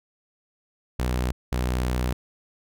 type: tone pair in turn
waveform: sawtooth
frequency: 62.1 / 62.1 Hz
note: B1 / B1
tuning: +10 / +10 cents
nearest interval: unison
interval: 0 cents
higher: neither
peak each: -19 dBFS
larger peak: neither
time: 0.99-1.32 / 1.52-2.13 s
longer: second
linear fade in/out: 5 ms
effects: none